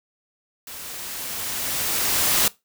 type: noise with level ramp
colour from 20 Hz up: white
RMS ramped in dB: -37 to -18 dBFS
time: 0.67-2.48 s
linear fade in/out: 2 ms
effects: noise-tail reverb RT60 0.2 s tail -20 dB re dry